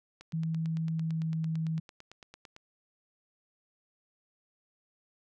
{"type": "click train", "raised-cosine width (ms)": 0.2, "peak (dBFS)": -31, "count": 22, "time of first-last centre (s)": [0.21, 2.564], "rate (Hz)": 8.92}
{"type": "tone with pitch glide", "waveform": "sine", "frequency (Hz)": [161.9, 160.69], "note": ["E3", "E3"], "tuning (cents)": [-31, -44], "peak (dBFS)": -29, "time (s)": [0.33, 1.8], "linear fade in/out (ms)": 10, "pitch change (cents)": -13, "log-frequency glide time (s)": [0.89, 1.34]}
{"effects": []}